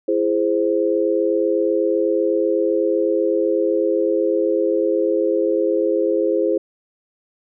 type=chord; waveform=sine; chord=E augmented; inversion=none; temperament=equal with one note detuned; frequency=335.2 / 415.3 / 523.3 Hz; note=E4 / G#4 / B#4; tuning=+29 / 0 / 0 cents; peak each=-20 dBFS; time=0.08-6.58 s; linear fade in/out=5 ms; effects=none